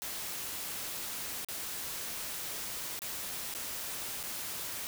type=noise with dropouts; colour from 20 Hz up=white; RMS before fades=-39 dBFS; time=0.02-4.87 s; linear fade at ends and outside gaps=0 ms; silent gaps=1.447-1.486 / 2.991-3.019 / 3.539-3.549 / 4.23-4.236 s; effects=none